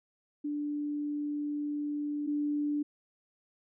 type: tone pair in turn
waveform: sine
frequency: 293.7 / 293.7 Hz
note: D4 / D4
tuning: 0 / 0 cents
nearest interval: unison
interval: 0 cents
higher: neither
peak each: -31 / -28 dBFS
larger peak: second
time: 0.44-2.27 / 2.27-2.83 s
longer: first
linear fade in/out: 10 ms
effects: none